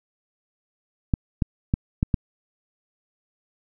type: clicks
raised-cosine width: 5 ms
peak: -7 dBFS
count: 5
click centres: 1.138 / 1.422 / 1.739 / 2.029 / 2.142 s
effects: none